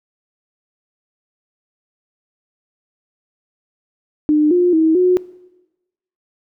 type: tone with pitch steps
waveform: sine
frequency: 301.7 / 355.3 / 319.7 / 363.5 Hz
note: D4 / F4 / D#4 / F#4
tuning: +47 / +30 / +47 / -31 cents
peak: -10 dBFS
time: 4.29-5.17 s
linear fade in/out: 0 ms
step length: 220 ms
effects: noise-tail reverb RT60 1.0 s tail -20 dB re dry